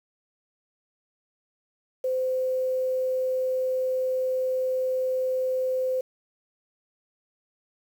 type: tone with quantisation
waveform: sine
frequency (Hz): 515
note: C5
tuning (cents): -28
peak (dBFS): -23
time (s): 2.04-6.01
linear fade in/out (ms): 5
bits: 8
effects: none